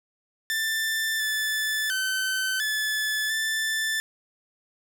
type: tone with pitch steps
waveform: sawtooth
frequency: 1775 / 1747 / 1531 / 1730 / 1764 Hz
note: A6 / A6 / G6 / A6 / A6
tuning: +15 / -13 / -41 / -30 / +4 cents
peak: -21 dBFS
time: 0.5-4 s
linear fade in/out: 0 ms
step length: 700 ms
effects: 9-bit